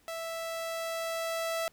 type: tone with level ramp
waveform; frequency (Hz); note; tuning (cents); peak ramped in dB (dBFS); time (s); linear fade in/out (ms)
sawtooth; 659; E5; -1; -32 to -26; 0.08-1.68; 0
effects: pink hiss -65 dBFS RMS until 1.72 s